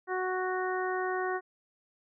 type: harmonic tone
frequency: 370 Hz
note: F#4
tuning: in tune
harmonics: 1 / 2 / 3 / 4 / 5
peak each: -32 / -35 / -37 / -38 / -39 dBFS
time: 0.07-1.41 s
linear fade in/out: 50 ms
effects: none